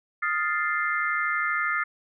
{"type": "chord", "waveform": "sine", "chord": "F dominant seventh", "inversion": "third", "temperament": "equal", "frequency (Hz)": [1244.5, 1396.9, 1760, 2093], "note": ["Eb6", "F6", "A6", "C7"], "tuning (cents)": [0, 0, 0, 0], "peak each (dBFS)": -29, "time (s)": [0.22, 1.84], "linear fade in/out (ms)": 10, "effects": []}